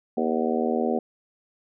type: harmonic tone with a mistuned harmonic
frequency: 79.5 Hz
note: D#2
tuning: 38 cents sharp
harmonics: 3 / 4 / 5 / 6 / 7 / 8 / 9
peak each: -26 / -32 / -28 / -29 / -31 / -34 / -31 dBFS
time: 0.17-0.99 s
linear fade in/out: 5 ms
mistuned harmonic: 9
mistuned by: +65 cents
effects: none